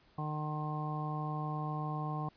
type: harmonic tone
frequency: 152.1 Hz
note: D#3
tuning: 39 cents flat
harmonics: 1 / 2 / 3 / 4 / 5 / 6 / 7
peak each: -36 / -45 / -49 / -51 / -42 / -50 / -42 dBFS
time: 0.18-2.29 s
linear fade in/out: 5 ms
effects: pink hiss -66 dBFS RMS until 2.36 s + resampled to 11025 Hz